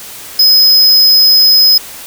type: tone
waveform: square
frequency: 5070 Hz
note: D#8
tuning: 32 cents sharp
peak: -4 dBFS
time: 0.39-1.78 s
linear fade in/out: 5 ms
effects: white hiss -29 dBFS RMS until 2.06 s